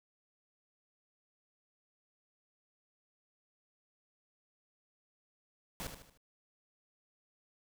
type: noise with echo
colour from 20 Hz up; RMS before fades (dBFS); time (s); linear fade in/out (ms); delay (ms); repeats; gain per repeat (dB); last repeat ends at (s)
pink; -41; 5.8-5.87; 0; 76; 4; -7; 6.174
effects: none